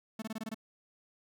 45% pulse tone bursts, 220.4 Hz, A3, 3 cents sharp, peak -36 dBFS, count 7, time 0.19-0.545 s, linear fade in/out 5 ms, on 31 ms, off 23 ms, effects none

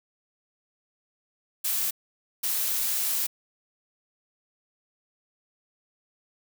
blue noise bursts at uneven times, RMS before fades -27 dBFS, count 2, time 1.64-1.91 / 2.43-3.27 s, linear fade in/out 10 ms, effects none

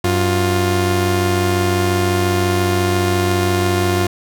sawtooth tone pair together, 94.5 / 352.2 Hz, F#2 / F4, +37 / +15 cents, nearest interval octave + major seventh, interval 2278 cents, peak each -13 dBFS, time 0.04-4.07 s, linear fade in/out 5 ms, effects none

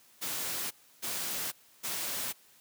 white noise bursts, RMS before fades -35 dBFS, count 3, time 0.21-2.33 s, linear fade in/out 20 ms, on 500 ms, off 310 ms, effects white hiss -61 dBFS RMS until 2.6 s + high-pass 100 Hz 12 dB/octave

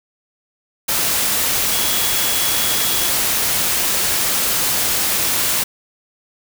sine tone in noise, 3352 Hz, G#7, 15 cents sharp, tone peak -26 dBFS, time 1.72-3.1 s, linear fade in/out 10 ms, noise white, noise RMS -18 dBFS, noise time 0.88-5.64 s, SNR -11 dB, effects none

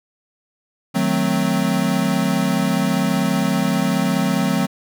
square chord, D# diminished seventh, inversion none, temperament equal with one note detuned, 155.56 / 185 / 220 / 260.9 Hz, D#3 / F#3 / A3 / C4, 0 / 0 / 0 / -5 cents, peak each -26 / -21 / -23 / -23 dBFS, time 0.94-4.67 s, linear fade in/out 20 ms, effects none

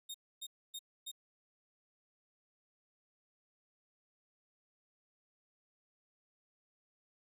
sawtooth tone bursts, 3695 Hz, A#7, 16 cents flat, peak -39 dBFS, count 4, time 0.09-1.116 s, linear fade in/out 10 ms, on 54 ms, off 270 ms, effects none

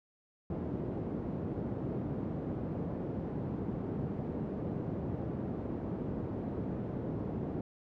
pink band-pass noise, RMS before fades -37 dBFS, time 0.5-7.61 s, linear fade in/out 2 ms, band 120 to 390 Hz, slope 12 dB/octave, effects none

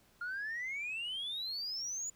sine exponential sweep, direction up, 1396.9 to 7030 Hz, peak -35 dBFS, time 0.21-2.1 s, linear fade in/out 5 ms, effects tanh soft clip ceiling -34 dBFS + pink hiss -67 dBFS RMS until 2.15 s

